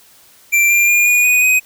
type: tone with pitch steps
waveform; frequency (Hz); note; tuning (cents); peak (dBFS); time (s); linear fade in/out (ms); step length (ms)
square; 2355 / 2385 / 2416 / 2447 / 2478 / 2509; D7 / D7 / D7 / D#7 / D#7 / D#7; +4 / +26 / +48 / -29 / -8 / +14; -10; 0.52-1.6; 20; 180
effects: white hiss -47 dBFS RMS until 1.65 s